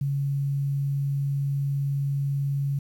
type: tone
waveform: sine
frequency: 139.8 Hz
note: C#3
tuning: 15 cents sharp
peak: -23 dBFS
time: 0.01-2.79 s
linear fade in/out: 5 ms
effects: 9-bit